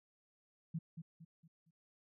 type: tone with echo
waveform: sine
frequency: 163.5 Hz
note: E3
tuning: 14 cents flat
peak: -36 dBFS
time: 0.74-0.79 s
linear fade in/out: 10 ms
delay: 230 ms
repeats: 4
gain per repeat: -8 dB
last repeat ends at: 1.71 s
effects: none